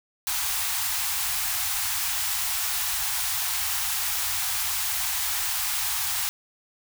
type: band-stop noise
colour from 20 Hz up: white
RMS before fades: -27 dBFS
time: 0.27-6.29 s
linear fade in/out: 0 ms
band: 110 to 710 Hz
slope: 96 dB/octave
effects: none